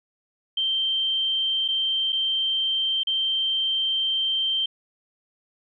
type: tone with dropouts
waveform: sine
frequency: 3136 Hz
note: G7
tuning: in tune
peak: -21 dBFS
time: 0.57-4.66 s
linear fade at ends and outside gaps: 5 ms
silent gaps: 1.68-1.685 / 2.123-2.127 / 3.034-3.07 s
effects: none